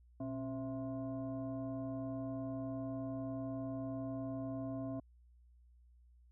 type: tone with frequency modulation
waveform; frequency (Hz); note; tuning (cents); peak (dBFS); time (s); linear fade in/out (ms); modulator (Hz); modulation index
sine; 269.4; C#4; -49; -38; 0.2-5; 5; 391; 0.99
effects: added 60 Hz sine -61 dBFS peak until 6.31 s